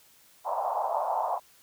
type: band-pass noise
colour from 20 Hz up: pink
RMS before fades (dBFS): -29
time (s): 0.44-1.4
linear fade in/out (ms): 50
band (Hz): 640 to 1000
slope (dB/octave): 48
effects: white hiss -59 dBFS RMS until 1.62 s